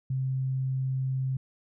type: tone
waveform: sine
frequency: 131.7 Hz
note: C3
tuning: 12 cents sharp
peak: -26 dBFS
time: 0.1-1.37 s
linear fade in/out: 5 ms
effects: none